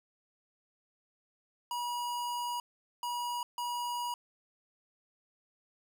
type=tone bursts at uneven times; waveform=square; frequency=965 Hz; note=B5; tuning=40 cents flat; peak=-34 dBFS; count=3; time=1.71-2.6 / 3.03-3.43 / 3.58-4.14 s; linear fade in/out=2 ms; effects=none